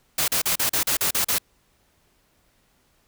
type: noise bursts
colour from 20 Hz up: white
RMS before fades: -22 dBFS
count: 9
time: 0.18-1.384 s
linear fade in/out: 5 ms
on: 100 ms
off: 38 ms
effects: pink hiss -64 dBFS RMS until 3.07 s